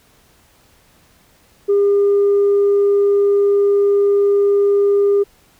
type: tone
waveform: sine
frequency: 403.1 Hz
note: G4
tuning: 48 cents sharp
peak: -9 dBFS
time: 1.68-5.24 s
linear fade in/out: 20 ms
effects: tanh soft clip ceiling -8 dBFS + pink hiss -53 dBFS RMS until 5.59 s